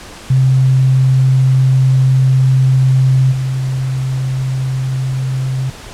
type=tone with level steps; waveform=sine; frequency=131.1 Hz; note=C3; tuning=4 cents sharp; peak=-7 / -14 dBFS; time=0.3-5.7 s; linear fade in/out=5 ms; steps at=3.31 s; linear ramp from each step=20 ms; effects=pink hiss -33 dBFS RMS until 5.93 s + low-pass 9000 Hz 12 dB/octave